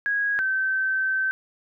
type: tone pair in turn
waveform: sine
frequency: 1650 / 1544.3 Hz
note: G#6 / G6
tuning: -12 / -26 cents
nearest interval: minor second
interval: 114 cents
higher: first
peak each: -21 dBFS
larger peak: neither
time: 0.06-0.39 / 0.39-1.31 s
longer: second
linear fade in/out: 0 ms
effects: none